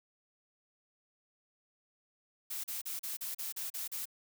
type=noise bursts; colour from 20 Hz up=blue; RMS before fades=-39 dBFS; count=9; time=2.5-4.056 s; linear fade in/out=10 ms; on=140 ms; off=37 ms; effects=none